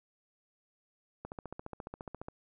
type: click train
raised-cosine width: 1 ms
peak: -27 dBFS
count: 16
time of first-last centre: 1.25-2.284 s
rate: 14.5 Hz
effects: none